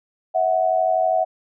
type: tone pair together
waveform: sine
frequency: 647.8 / 740 Hz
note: E5 / F#5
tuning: -30 / 0 cents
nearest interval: major second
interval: 230 cents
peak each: -19 dBFS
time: 0.34-1.25 s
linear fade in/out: 20 ms
effects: none